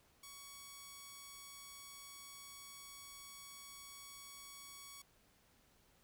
5% pulse tone, 1120 Hz, C#6, 18 cents sharp, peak -40 dBFS, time 0.23-5.02 s, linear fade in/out 5 ms, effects pink hiss -71 dBFS RMS until 6.03 s

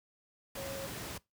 sine tone in noise, 546 Hz, C#5, 26 cents flat, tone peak -40 dBFS, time 0.57-0.87 s, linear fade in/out 5 ms, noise pink, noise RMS -42 dBFS, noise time 0.55-1.18 s, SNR -1 dB, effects noise-tail reverb RT60 0.2 s tail -22 dB re dry + high-pass 60 Hz 12 dB/octave

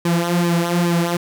sawtooth tone with flanger, 172.2 Hz, F3, 24 cents flat, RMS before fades -18 dBFS, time 0.05-1.17 s, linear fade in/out 5 ms, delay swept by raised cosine 1.4 to 5.4 ms, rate 2.4 Hz, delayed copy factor -0.75, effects none

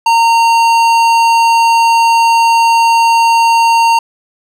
sine tone with tanh clipping, 920 Hz, A#5, 23 cents flat, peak -8 dBFS, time 0.06-3.99 s, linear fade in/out 5 ms, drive 16 dB, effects none

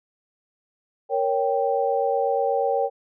sine chord, G diminished, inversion first, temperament equal, 466.2 / 554.4 / 784 Hz, Bb4 / Db5 / G5, 0 / 0 / 0 cents, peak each -24 dBFS, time 1.09-2.9 s, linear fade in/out 50 ms, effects none

